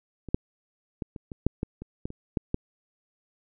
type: clicks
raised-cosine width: 3 ms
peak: -25 / -9 / -18 / -25 / -24 / -8 / -15 / -25 / -18 / -27 / -12 / -12 dBFS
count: 12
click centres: 0.287 / 0.345 / 1.022 / 1.162 / 1.318 / 1.466 / 1.631 / 1.82 / 2.055 / 2.104 / 2.372 / 2.544 s
effects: none